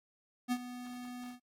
square tone with ADSR envelope, 246.9 Hz, B3, in tune, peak -29 dBFS, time 0.48-1.4 s, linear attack 39 ms, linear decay 55 ms, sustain -14 dB, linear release 110 ms, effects AAC 48 kbps

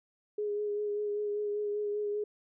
sine tone with vibrato, 415.3 Hz, G#4, in tune, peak -30 dBFS, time 0.38-2.24 s, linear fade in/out 5 ms, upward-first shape sine, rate 5.1 Hz, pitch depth 20 cents each way, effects none

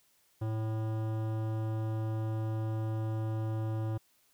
sine tone with hard clipping, 110 Hz, A2, in tune, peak -33 dBFS, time 0.41-3.98 s, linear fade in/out 10 ms, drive 16 dB, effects white hiss -69 dBFS RMS until 4.33 s

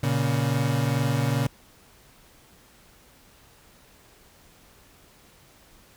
35% pulse tone pair together, 118.1 / 140.45 Hz, A#2 / C#3, +23 / +23 cents, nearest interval minor third, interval 300 cents, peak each -23 dBFS, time 0.03-1.47 s, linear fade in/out 5 ms, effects pink hiss -55 dBFS RMS until 5.96 s

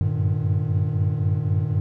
triangle tone cluster, 95.2 / 99.1 / 115 / 151.7 Hz, F#2 / G2 / A#2 / D#3, +50 / +19 / -23 / -44 cents, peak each -23 dBFS, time 0.01-1.8 s, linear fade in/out 0 ms, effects none

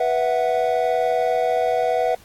triangle chord, B suspended fourth, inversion none, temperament equal with one note detuned, 491.3 / 659.3 / 740 Hz, B4 / E5 / F#5, -9 / 0 / 0 cents, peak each -20 dBFS, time 0-2.15 s, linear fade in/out 5 ms, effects pink hiss -50 dBFS RMS until 2.24 s + AAC 64 kbps

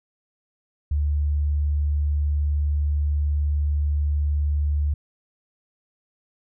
sine tone, 73.42 Hz, D2, in tune, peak -19 dBFS, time 0.91-4.94 s, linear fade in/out 5 ms, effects none

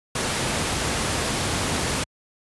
pink noise, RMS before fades -24 dBFS, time 0.15-2.04 s, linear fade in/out 5 ms, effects high-pass 60 Hz 12 dB/octave + resampled to 24000 Hz

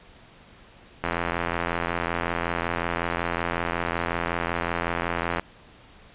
click train, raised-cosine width 0.5 ms, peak -10 dBFS, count 373, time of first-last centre 1.04-5.396 s, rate 85.4 Hz, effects pink hiss -51 dBFS RMS until 6.14 s + resampled to 8000 Hz

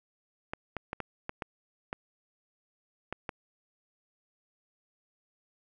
clicks, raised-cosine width 0.5 ms, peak -19 dBFS, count 9, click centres 0.535 / 0.767 / 0.931 / 1.003 / 1.294 / 1.422 / 1.929 / 3.126 / 3.292 s, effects none

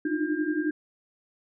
sine tone cluster, 298.8 / 309.9 / 353.4 / 1603 Hz, D4 / D#4 / F4 / G6, +30 / -7 / +21 / +38 cents, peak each -29 / -28 / -33 / -35 dBFS, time 0.05-0.71 s, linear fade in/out 5 ms, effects none

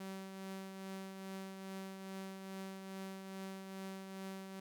sawtooth tone with tremolo, 191.9 Hz, G3, 37 cents flat, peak -39 dBFS, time 0-4.6 s, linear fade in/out 5 ms, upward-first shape triangle, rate 2.4 Hz, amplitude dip 45%, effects none

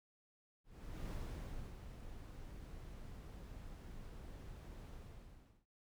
brown noise with ADSR envelope, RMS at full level -43 dBFS, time 0.64-5.66 s, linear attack 460 ms, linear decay 660 ms, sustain -8 dB, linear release 730 ms, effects none

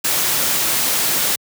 white noise, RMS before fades -18 dBFS, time 0.04-1.36 s, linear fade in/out 10 ms, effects high-pass 100 Hz 12 dB/octave

